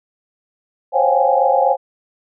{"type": "tone cluster", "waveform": "sine", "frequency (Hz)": [524, 548, 713, 791, 839], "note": ["C5", "C#5", "F5", "G5", "G#5"], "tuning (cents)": [2, -20, 36, 15, 17], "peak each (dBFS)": -18, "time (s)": [0.92, 1.77], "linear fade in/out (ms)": 50, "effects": []}